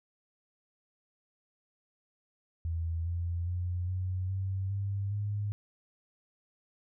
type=tone with pitch steps; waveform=sine; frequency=82.8 / 85.87 / 89.05 / 92.35 / 95.77 / 99.32 / 103 Hz; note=E2 / F2 / F2 / F#2 / G2 / G2 / G#2; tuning=+8 / -29 / +34 / -3 / -40 / +23 / -14 cents; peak=-30 dBFS; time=2.65-5.52 s; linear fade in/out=0 ms; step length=410 ms; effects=none